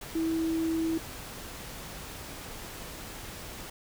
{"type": "tone in noise", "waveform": "sine", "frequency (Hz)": 325.3, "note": "E4", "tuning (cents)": -23, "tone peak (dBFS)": -26, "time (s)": [0.15, 0.98], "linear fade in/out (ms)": 5, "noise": "pink", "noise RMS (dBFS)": -42, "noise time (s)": [0.01, 3.7], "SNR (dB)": 13, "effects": []}